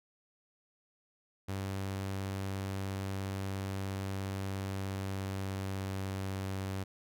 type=tone with pitch glide; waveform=sawtooth; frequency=97 to 96.16 Hz; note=G2 to G2; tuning=-18 to -33 cents; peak=-31 dBFS; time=1.48-6.84 s; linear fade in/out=10 ms; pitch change=-15 cents; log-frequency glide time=4.61-6.47 s; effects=none